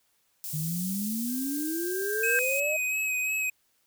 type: high-pass noise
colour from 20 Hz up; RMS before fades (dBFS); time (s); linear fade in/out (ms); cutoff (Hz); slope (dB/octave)
white; -36; 0.44-2.6; 0; 6900; 12
type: exponential sweep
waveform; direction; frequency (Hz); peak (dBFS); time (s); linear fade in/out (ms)
sine; up; 150 to 630; -29; 0.53-2.77; 10
type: tone with exponential growth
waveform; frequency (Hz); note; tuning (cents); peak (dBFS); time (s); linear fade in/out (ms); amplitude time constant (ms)
sine; 1584; G6; +18; -22; 1.28-2.39; 0; 240
type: tone with vibrato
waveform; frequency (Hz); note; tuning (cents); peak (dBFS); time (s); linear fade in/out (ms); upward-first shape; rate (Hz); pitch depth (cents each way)
square; 2537; D#7; +33; -27; 2.23-3.5; 5; sine; 2.9; 26
effects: white hiss -70 dBFS RMS until 3.86 s